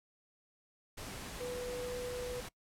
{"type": "tone in noise", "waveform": "sine", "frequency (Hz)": 493.9, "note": "B4", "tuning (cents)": 0, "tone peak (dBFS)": -38, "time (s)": [1.4, 2.41], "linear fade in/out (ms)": 10, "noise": "pink", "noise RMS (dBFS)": -45, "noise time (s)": [0.97, 2.49], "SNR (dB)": 4, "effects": ["noise-tail reverb RT60 0.1 s tail -22 dB re dry", "low-pass 12000 Hz 12 dB/octave"]}